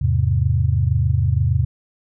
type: chord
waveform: sine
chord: E augmented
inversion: none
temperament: equal with one note detuned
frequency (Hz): 82.41 / 104.37 / 130.81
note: E2 / G#2 / B#2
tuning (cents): 0 / +9 / 0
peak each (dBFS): -19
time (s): 0.01-1.65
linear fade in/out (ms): 10
effects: none